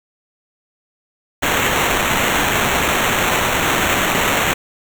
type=noise with sample-and-hold; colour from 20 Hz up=violet; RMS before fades=-17 dBFS; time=1.42-4.54 s; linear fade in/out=10 ms; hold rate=4900 Hz; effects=none